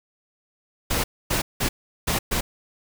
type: noise bursts at uneven times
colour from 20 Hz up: pink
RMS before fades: -23 dBFS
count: 5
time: 0.9-1.04 / 1.3-1.42 / 1.6-1.69 / 2.07-2.19 / 2.31-2.41 s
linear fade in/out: 10 ms
effects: none